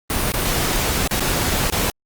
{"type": "noise with dropouts", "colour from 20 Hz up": "pink", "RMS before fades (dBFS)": -20, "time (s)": [0.1, 1.9], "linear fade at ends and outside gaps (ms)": 0, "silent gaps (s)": [[0.32, 0.338], [1.075, 1.111], [1.196, 1.206], [1.7, 1.724]], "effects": ["Opus 32 kbps"]}